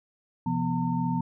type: tone cluster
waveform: sine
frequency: 128 / 171 / 245 / 909 Hz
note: C3 / F3 / B3 / A#5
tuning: -38 / -36 / -14 / -44 cents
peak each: -32 / -28 / -29 / -32 dBFS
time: 0.46-1.21 s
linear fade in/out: 5 ms
effects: none